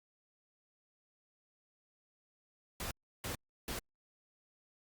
pink noise bursts, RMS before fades -40 dBFS, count 3, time 2.8-3.79 s, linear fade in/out 2 ms, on 110 ms, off 330 ms, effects Opus 48 kbps

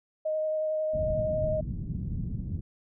sine tone with vibrato, 622.3 Hz, D#5, in tune, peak -26 dBFS, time 0.25-1.61 s, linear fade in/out 10 ms, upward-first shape sine, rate 11 Hz, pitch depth 10 cents each way
white low-pass noise, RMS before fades -33 dBFS, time 0.93-2.61 s, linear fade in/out 10 ms, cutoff 180 Hz, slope 24 dB/octave
effects none

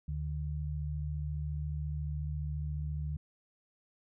sine tone pair together, 74.72 / 149.1 Hz, D2 / D3, +30 / +27 cents, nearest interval octave, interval 1197 cents, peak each -35 / -37 dBFS, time 0.08-3.17 s, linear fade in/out 5 ms, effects none

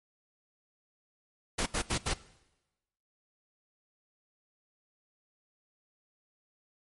pink noise bursts, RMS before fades -30 dBFS, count 4, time 1.58-2.139 s, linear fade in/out 10 ms, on 82 ms, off 77 ms, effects noise-tail reverb RT60 1.0 s tail -19 dB re dry + MP3 48 kbps

